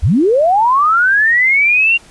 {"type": "linear sweep", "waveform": "sine", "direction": "up", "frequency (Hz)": [50, 2794], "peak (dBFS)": -8, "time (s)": [0.02, 1.98], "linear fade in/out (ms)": 20, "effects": ["pink hiss -43 dBFS RMS until 2.1 s", "resampled to 24000 Hz"]}